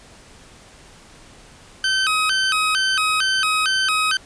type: tone with vibrato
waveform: 20% pulse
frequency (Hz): 1396.9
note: F6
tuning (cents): 0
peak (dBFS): -12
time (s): 1.84-4.17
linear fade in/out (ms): 2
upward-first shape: square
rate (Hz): 2.2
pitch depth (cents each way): 170
effects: pink hiss -46 dBFS RMS until 4.25 s + resampled to 22050 Hz